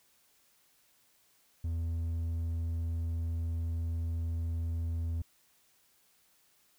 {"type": "tone with hard clipping", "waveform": "sine", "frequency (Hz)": 83, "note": "E2", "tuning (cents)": 12, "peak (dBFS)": -32, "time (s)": [1.64, 5.22], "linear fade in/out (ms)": 5, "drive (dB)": 3, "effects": ["white hiss -68 dBFS RMS until 6.78 s"]}